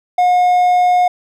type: tone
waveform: triangle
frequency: 720 Hz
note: F#5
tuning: 47 cents flat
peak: -7 dBFS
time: 0.18-1.08 s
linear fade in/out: 5 ms
effects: none